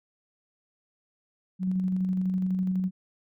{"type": "tone with tremolo", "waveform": "sine", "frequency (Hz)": 185.8, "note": "F#3", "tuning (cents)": 7, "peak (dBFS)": -23, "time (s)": [1.59, 2.91], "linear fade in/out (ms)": 50, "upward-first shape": "square", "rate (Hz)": 12, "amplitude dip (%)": 25, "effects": []}